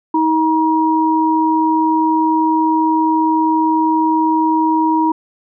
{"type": "tone pair together", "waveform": "sine", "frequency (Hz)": [317.3, 952.4], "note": ["D#4", "A#5"], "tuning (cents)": [34, 37], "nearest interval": "octave + perfect fifth", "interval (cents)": 1903, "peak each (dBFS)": -14, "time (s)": [0.14, 5.12], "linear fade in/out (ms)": 5, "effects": []}